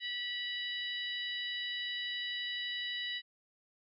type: harmonic tone with a mistuned harmonic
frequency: 974 Hz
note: B5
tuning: 24 cents flat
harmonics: 2 / 3 / 4 / 5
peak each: -40 / -40 / -40 / -52 dBFS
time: 0-3.22 s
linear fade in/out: 50 ms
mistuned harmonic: 3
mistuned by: +25 cents
effects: none